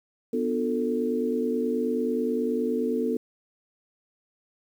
sine chord, B half-diminished seventh, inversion none, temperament just, 246.9 / 296.3 / 355.6 / 444.5 Hz, B3 / D4 / F4 / A4, 0 / +15 / +31 / +18 cents, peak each -27 / -33 / -33 / -27 dBFS, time 0.33-3.17 s, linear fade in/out 5 ms, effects 9-bit

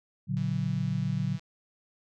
sine chord, Bb augmented, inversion none, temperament equal with one note detuned, 116.54 / 144.23 / 185 Hz, Bb2 / D3 / F#3, 0 / -31 / 0 cents, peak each -32 / -30 / -31 dBFS, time 0.27-1.39 s, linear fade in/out 50 ms
click train, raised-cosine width 0.2 ms, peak -34 dBFS, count 169, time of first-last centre 0.37-1.394 s, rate 164 Hz
effects none

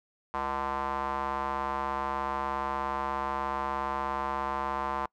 square tone with band-pass filter, 68.4 Hz, C#2, 23 cents flat, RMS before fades -32 dBFS, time 0.34-5.06 s, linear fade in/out 0 ms, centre 1000 Hz, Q 3.7, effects noise-tail reverb RT60 0.1 s tail -26 dB re dry

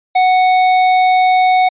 sine tone with hard clipping, 740 Hz, F#5, in tune, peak -10 dBFS, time 0.15-1.69 s, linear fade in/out 10 ms, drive 11 dB, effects resampled to 8000 Hz

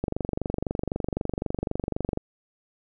click train, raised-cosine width 2 ms, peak -13 dBFS, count 52, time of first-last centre 0.04-2.174 s, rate 23.9 Hz, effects none

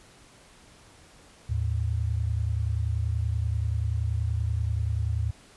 sine tone pair together, 77.78 / 108.21 Hz, D#2 / A2, 0 / -28 cents, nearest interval tritone, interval 572 cents, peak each -27 dBFS, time 1.49-5.31 s, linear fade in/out 10 ms, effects pink hiss -54 dBFS RMS until 5.56 s + resampled to 24000 Hz

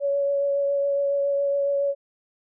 sine tone with vibrato, 562 Hz, C#5, 24 cents sharp, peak -20 dBFS, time 0-1.95 s, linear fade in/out 50 ms, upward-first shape triangle, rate 7.2 Hz, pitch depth 14 cents each way, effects none

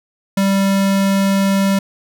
square tone, 195.7 Hz, G3, 3 cents flat, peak -13 dBFS, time 0.37-1.79 s, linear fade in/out 5 ms, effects none

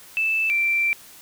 sine tone pair in turn, 2637 / 2349 Hz, E7 / D7, 0 / 0 cents, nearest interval major second, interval 200 cents, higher first, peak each -19 / -18 dBFS, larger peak second, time 0.17-0.5 / 0.5-0.93 s, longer second, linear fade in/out 0 ms, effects white hiss -46 dBFS RMS until 1.21 s

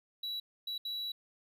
triangle tone bursts at uneven times, 3918 Hz, B7, 15 cents flat, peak -34 dBFS, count 3, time 0.23-0.4 / 0.67-0.78 / 0.85-1.12 s, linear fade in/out 5 ms, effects none

